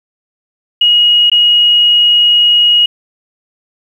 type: tone with dropouts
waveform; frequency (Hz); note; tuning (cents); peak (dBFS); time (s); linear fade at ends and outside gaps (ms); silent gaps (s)
sine; 2890; F#7; -41; -5; 0.81-2.86; 5; 1.299-1.316
effects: 7-bit